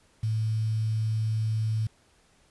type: tone with quantisation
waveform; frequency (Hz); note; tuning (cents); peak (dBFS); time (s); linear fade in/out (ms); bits
sine; 110; A2; 0; -24; 0.23-1.87; 5; 8
effects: pink hiss -63 dBFS RMS until 2.5 s + resampled to 24000 Hz